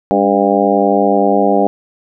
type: harmonic tone with a mistuned harmonic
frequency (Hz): 100.3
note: G2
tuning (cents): +40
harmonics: 2 / 3 / 4 / 5 / 6 / 7 / 8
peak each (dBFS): -17 / -17 / -17 / -17 / -17 / -17 / -17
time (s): 0.11-1.67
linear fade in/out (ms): 0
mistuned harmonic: 3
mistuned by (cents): -60
effects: none